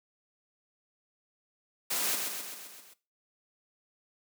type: noise with echo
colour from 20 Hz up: white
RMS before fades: -31 dBFS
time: 1.9-2.16 s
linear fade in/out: 10 ms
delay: 130 ms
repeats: 6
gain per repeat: -4 dB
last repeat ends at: 2.94 s
effects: noise-tail reverb RT60 0.3 s tail -18 dB re dry + high-pass 200 Hz 12 dB/octave